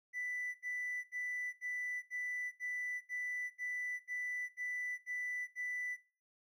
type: tone bursts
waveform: triangle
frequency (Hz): 1984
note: B6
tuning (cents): +7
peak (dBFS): -34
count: 12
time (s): 0.13-5.973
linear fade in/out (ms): 50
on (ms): 420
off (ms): 73
effects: noise-tail reverb RT60 0.4 s tail -21 dB re dry + tanh soft clip ceiling -33 dBFS